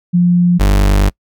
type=tone pair in turn; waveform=sine / 40% pulse; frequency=176 / 49.39 Hz; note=F3 / G1; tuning=+14 / +14 cents; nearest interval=octave + minor seventh; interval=2200 cents; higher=first; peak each=-7 dBFS; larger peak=neither; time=0.13-0.59 / 0.59-1.1 s; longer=second; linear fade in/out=20 ms; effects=noise-tail reverb RT60 0.1 s tail -26 dB re dry